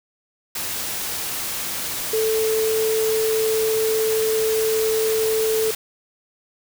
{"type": "tone in noise", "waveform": "sine", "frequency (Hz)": 440, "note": "A4", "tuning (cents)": 0, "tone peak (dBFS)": -18, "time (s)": [2.13, 5.71], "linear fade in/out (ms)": 5, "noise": "white", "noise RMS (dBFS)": -27, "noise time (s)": [0.55, 5.75], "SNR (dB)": 6, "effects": []}